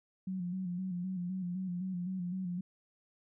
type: tone with vibrato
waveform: sine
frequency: 182.1 Hz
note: F#3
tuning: 27 cents flat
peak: -34 dBFS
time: 0.27-2.61 s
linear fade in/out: 5 ms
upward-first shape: square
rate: 3.9 Hz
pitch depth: 53 cents each way
effects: none